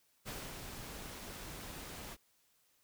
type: noise with ADSR envelope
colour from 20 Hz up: pink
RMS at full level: -43 dBFS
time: 0.25-2.17 s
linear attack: 32 ms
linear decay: 240 ms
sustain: -4 dB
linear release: 44 ms
effects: white hiss -73 dBFS RMS until 2.83 s